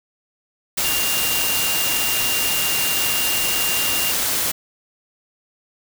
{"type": "tone in noise", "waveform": "sine", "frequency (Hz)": 2794, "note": "F7", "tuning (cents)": 0, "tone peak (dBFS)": -24, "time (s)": [0.84, 4.12], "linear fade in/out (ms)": 10, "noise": "white", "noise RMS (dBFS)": -21, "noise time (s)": [0.77, 4.52], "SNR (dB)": -6, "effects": []}